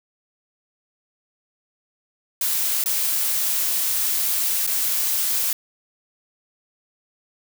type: noise with dropouts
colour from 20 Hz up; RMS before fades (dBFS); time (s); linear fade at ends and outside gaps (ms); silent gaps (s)
blue; -22; 2.41-5.53; 2; 2.84-2.859 / 4.666-4.674
effects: none